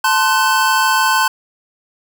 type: chord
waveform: square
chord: F# diminished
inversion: first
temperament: equal with one note detuned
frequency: 880 / 1046.5 / 1512.8 Hz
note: A5 / C6 / F#6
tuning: 0 / 0 / +38 cents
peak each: -17 dBFS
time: 0.04-1.28 s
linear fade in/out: 5 ms
effects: none